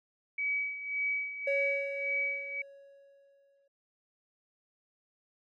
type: tone with tremolo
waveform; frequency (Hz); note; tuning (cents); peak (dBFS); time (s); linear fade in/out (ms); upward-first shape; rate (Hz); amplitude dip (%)
sine; 2276; C#7; +45; -28; 0.38-2.62; 5; sine; 1.8; 70
type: tone with exponential decay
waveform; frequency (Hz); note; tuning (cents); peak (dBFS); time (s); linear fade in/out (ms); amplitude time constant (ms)
triangle; 556; C#5; +5; -26; 1.47-3.68; 5; 480
effects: none